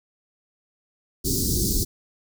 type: band-stop noise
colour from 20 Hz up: pink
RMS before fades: -23 dBFS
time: 1.24-1.85 s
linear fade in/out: 20 ms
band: 390 to 4400 Hz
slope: 48 dB/octave
effects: none